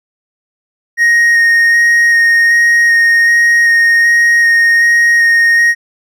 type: tone with vibrato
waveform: triangle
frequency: 1865 Hz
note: A#6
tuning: in tune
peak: -4 dBFS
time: 0.97-5.75 s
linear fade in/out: 50 ms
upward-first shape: square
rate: 1.3 Hz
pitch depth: 8 cents each way
effects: none